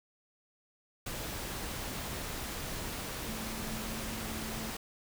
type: tone in noise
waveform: sine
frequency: 220.6 Hz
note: A3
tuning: 5 cents sharp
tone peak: -42 dBFS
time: 3.28-4.7 s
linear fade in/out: 5 ms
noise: pink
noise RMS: -39 dBFS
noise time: 1.06-4.77 s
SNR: -6 dB
effects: none